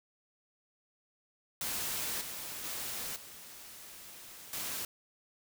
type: noise with level steps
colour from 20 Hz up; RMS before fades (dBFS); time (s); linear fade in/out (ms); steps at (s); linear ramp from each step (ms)
white; -36 / -42 / -39 / -50 / -38; 1.61-4.85; 2; 2.21 / 2.64 / 3.16 / 4.53; 2
effects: none